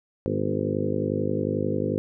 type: harmonic tone with a mistuned harmonic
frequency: 51.2 Hz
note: G#1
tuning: 24 cents flat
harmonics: 2 / 3 / 4 / 5 / 6 / 7 / 8 / 9 / 10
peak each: -32 / -32 / -32 / -32 / -32 / -32 / -32 / -32 / -32 dBFS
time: 0.26-1.98 s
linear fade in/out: 0 ms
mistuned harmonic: 5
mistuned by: -40 cents
effects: none